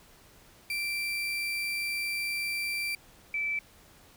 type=tone pair in turn; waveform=35% pulse / sine; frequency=2349 / 2319 Hz; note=D7 / D7; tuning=0 / -22 cents; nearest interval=unison; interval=22 cents; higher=first; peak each=-28 dBFS; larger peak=neither; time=0.7-2.95 / 3.34-3.59 s; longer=first; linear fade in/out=2 ms; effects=pink hiss -57 dBFS RMS until 4.16 s